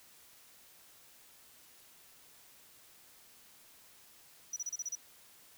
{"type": "tone bursts", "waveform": "sine", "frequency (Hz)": 5880, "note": "F#8", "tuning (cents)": -12, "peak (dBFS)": -32, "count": 7, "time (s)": [4.53, 4.953], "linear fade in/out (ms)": 5, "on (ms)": 33, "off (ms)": 32, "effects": ["tanh soft clip ceiling -34 dBFS", "white hiss -60 dBFS RMS until 5.57 s"]}